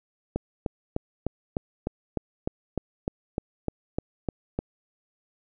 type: click train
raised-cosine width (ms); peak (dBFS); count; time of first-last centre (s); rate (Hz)
2; -13; 15; 0.36-4.59; 3.31
effects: none